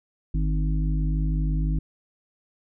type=harmonic tone with a mistuned harmonic; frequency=51.91 Hz; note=G#1; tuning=in tune; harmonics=1 / 3 / 5 / 6; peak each=-22 / -27 / -35 / -38 dBFS; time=0.34-1.79 s; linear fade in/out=5 ms; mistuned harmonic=1; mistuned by=-73 cents; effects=none